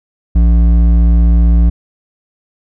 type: tone with hard clipping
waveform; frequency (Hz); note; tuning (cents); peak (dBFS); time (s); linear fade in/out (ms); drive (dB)
triangle; 57.7; A#1; -17; -7; 0.35-1.7; 10; 12
effects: none